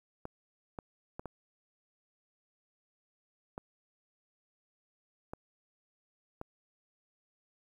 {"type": "clicks", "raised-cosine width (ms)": 1, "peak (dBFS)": -26, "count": 7, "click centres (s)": [0.254, 0.788, 1.195, 1.257, 3.579, 5.335, 6.414], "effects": ["10-bit"]}